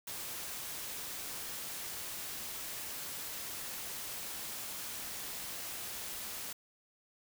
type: noise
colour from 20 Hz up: white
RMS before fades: -42 dBFS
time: 0.07-6.53 s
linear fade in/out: 5 ms
effects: none